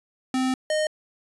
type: tone pair in turn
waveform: square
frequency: 259 / 616 Hz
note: C4 / D#5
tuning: -17 / -17 cents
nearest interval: octave + minor third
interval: 1500 cents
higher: second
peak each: -22 dBFS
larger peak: neither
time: 0.34-0.54 / 0.7-0.87 s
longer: first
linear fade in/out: 2 ms
effects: resampled to 24000 Hz